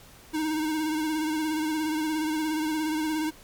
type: tone with vibrato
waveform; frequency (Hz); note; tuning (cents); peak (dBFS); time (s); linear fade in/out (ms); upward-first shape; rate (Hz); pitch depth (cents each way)
square; 311.1; D#4; 0; -26; 0.33-3.31; 20; sine; 17; 41
effects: pink hiss -51 dBFS RMS until 3.43 s + MP3 96 kbps